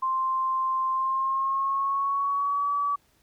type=tone with pitch glide; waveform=sine; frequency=1050 to 1145 Hz; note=C6 to D6; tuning=+6 to -44 cents; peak=-23 dBFS; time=0.02-2.96 s; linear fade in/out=10 ms; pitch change=+150 cents; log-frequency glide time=0.93-2.72 s; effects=pink hiss -65 dBFS RMS until 3.22 s